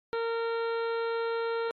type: harmonic tone with a mistuned harmonic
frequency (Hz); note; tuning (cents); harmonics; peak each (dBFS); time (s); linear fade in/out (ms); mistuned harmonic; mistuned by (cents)
460; A#4; -23; 1 / 2 / 3 / 4 / 5 / 6 / 7 / 8 / 9; -29 / -38 / -37 / -47 / -48 / -52 / -52 / -52 / -50; 0.13-1.71; 0; 9; -25
effects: AAC 32 kbps